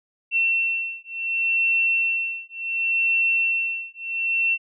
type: beating tone pair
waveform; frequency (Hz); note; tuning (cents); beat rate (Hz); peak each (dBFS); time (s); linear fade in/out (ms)
sine; 2703 / 2703.69; E7 / E7; +43 / +43; 0.69; -23; 0.31-4.58; 50
effects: none

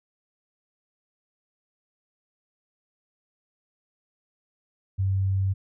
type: tone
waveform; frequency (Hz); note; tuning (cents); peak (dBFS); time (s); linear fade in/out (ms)
sine; 96.3; G2; -30; -21; 4.98-5.54; 20
effects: none

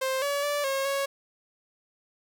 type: tone with pitch steps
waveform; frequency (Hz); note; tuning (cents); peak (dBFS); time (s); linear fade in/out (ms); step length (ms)
sawtooth; 526 / 569 / 581 / 542 / 553; C5 / C#5 / D5 / C#5 / C#5; +9 / +45 / -19 / -39 / -4; -22; 0.01-1.06; 10; 210
effects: none

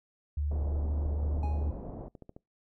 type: tone with pitch glide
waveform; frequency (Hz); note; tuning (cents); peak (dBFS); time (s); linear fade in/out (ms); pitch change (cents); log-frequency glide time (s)
sine; 73.42 to 74.19; D2 to D2; 0 to +18; -28; 0.37-1.71; 5; +18; 0.69-1.21
type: low-pass noise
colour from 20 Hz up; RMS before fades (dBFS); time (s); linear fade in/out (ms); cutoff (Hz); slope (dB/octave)
pink; -41; 0.51-2.08; 5; 730; 24
type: click train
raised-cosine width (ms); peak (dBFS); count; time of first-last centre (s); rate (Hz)
2; -33; 17; 1.23-2.365; 14.1
type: tone with exponential decay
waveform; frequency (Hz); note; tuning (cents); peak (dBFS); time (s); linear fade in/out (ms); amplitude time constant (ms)
triangle; 830.6; G#5; 0; -35; 1.43-1.87; 2; 94
effects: noise-tail reverb RT60 0.2 s tail -24 dB re dry

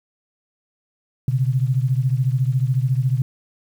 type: beating tone pair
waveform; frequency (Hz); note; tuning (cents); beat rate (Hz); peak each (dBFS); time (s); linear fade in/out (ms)
sine; 125.4 / 139.4; B2 / C#3; +27 / +10; 14; -18 / -21; 1.28-3.22; 2
effects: 8-bit

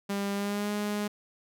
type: tone with pitch glide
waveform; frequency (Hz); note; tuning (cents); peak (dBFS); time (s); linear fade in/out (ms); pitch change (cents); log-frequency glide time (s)
sawtooth; 200 to 207.4; G3 to G#3; +35 to -2; -25; 0.09-1.08; 10; +63; 0.34-0.7
effects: none

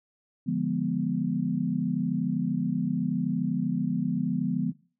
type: chord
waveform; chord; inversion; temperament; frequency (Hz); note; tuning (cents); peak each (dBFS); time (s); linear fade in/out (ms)
sine; D diminished seventh; none; equal; 146.83 / 174.61 / 207.7 / 246.9; D3 / F3 / Ab3 / Cb4; 0 / 0 / 0 / 0; -33 / -29 / -31 / -29; 0.46-4.72; 20
effects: noise-tail reverb RT60 0.4 s tail -21 dB re dry

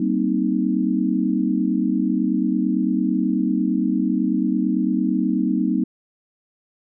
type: chord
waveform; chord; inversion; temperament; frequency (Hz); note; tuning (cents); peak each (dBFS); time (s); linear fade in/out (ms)
sine; C minor seventh; second; equal with one note detuned; 192.63 / 233.1 / 261.6 / 311.1; G3 / Bb3 / C4 / Eb4; -30 / 0 / 0 / 0; -23; 0-5.84; 5
effects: none

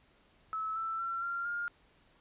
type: tone with pitch steps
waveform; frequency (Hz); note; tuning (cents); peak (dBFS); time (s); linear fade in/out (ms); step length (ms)
sine; 1300 / 1327.3 / 1355.2 / 1383.7 / 1412.8; E6 / E6 / E6 / F6 / F6; -24 / +12 / +48 / -16 / +20; -33; 0.53-1.68; 0; 230
effects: pink hiss -66 dBFS RMS until 2.2 s + resampled to 8000 Hz

